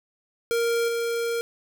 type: tone with level steps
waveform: square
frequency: 466.2 Hz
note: A#4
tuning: in tune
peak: -22 / -25 dBFS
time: 0.51-1.41 s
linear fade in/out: 0 ms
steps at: 0.88 s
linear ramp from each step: 5 ms
effects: none